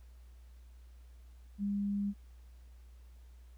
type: tone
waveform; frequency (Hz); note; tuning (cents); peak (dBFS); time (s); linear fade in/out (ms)
sine; 201.8; G#3; -49; -31; 1.58-2.14; 50
effects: added 60 Hz sine -52 dBFS peak until 3.57 s + pink hiss -71 dBFS RMS until 3.57 s